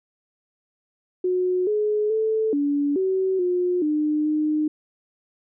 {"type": "tone with pitch steps", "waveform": "sine", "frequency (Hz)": [365, 422.3, 438.9, 287, 378.8, 358.5, 302.4, 305.2], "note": ["F#4", "G#4", "A4", "D4", "F#4", "F4", "D#4", "D#4"], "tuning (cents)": [-24, 29, -4, -40, 41, 45, -49, -33], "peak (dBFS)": -19, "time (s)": [1.24, 4.68], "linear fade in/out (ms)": 5, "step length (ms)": 430, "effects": []}